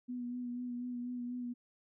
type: tone with vibrato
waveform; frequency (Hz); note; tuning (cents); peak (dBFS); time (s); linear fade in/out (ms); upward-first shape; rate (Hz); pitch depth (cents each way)
sine; 245.1; B3; -13; -37; 0.08-1.54; 20; sine; 4.1; 24
effects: none